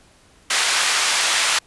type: band-pass noise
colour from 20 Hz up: pink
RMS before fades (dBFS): -19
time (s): 0.5-1.59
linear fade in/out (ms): 5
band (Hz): 1300 to 9100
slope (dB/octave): 12
effects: pink hiss -53 dBFS RMS until 1.66 s + resampled to 24000 Hz